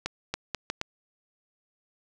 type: accelerating click train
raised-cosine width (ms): 0.2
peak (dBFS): -12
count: 5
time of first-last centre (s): 0.06-0.814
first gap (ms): 280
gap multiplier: 0.74
effects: none